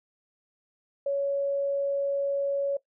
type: tone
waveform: sine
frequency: 559 Hz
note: C#5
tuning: 14 cents sharp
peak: -24 dBFS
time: 1.06-2.77 s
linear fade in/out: 5 ms
effects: noise-tail reverb RT60 0.1 s tail -18 dB re dry